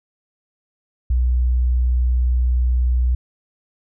sine tone, 61.7 Hz, B1, 1 cent flat, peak -14 dBFS, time 1.1-3.15 s, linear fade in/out 5 ms, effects none

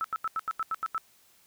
sine tone bursts, 1313 Hz, E6, 7 cents flat, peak -27 dBFS, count 9, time 0.01-0.979 s, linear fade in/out 0 ms, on 33 ms, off 84 ms, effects white hiss -62 dBFS RMS until 1.46 s

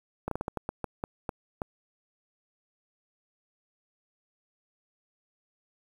slowing click train, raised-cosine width 1 ms, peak -17 dBFS, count 11, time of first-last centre 0.28-1.618 s, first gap 33 ms, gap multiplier 1.29, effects 8-bit

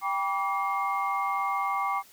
sine tone cluster, 789 / 970 / 1154 / 2130 Hz, G5 / B5 / D6 / C7, +11 / -31 / -31 / +30 cents, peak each -30 / -33 / -28 / -36 dBFS, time 0.01-2.03 s, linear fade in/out 50 ms, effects tanh soft clip ceiling -15 dBFS + white hiss -55 dBFS RMS until 2.12 s

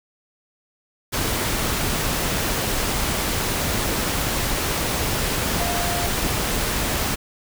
sine tone in noise, 698 Hz, F5, 1 cent flat, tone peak -27 dBFS, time 5.58-6.08 s, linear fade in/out 20 ms, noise pink, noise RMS -23 dBFS, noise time 1.12-7.16 s, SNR -7 dB, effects none

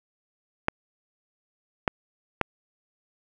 clicks, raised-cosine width 0.5 ms, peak -6 dBFS, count 3, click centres 0.684 / 1.878 / 2.413 s, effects none

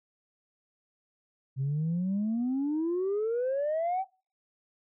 sine exponential sweep, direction up, 130 to 784 Hz, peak -25 dBFS, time 1.56-4.05 s, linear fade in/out 50 ms, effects noise-tail reverb RT60 0.4 s tail -26 dB re dry + tanh soft clip ceiling -24 dBFS

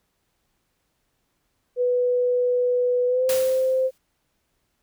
sine tone with pitch glide, 493.9 to 520.6 Hz, B4 to C5, 0 to -9 cents, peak -18 dBFS, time 1.76-3.91 s, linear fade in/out 50 ms, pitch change +91 cents, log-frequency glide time 3.07-3.3 s
white noise with exponential decay, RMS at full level -27 dBFS, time 3.29-3.98 s, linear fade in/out 2 ms, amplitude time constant 150 ms
effects pink hiss -72 dBFS RMS until 4.82 s

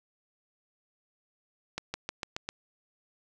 accelerating click train, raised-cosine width 0.2 ms, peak -16 dBFS, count 6, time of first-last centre 1.78-2.49 s, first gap 160 ms, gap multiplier 0.94, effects none

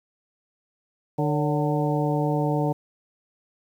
harmonic tone with a mistuned harmonic, 149.7 Hz, D3, 33 cents sharp, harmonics 1 / 2 / 3 / 4 / 5 / 6, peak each -24 / -27 / -29 / -30 / -31 / -32 dBFS, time 1.18-2.73 s, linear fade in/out 10 ms, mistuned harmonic 4, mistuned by -88 cents, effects 9-bit

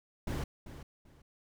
brown noise with echo, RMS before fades -35 dBFS, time 0.27-0.44 s, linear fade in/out 5 ms, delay 390 ms, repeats 2, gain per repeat -12 dB, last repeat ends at 1.22 s, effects none

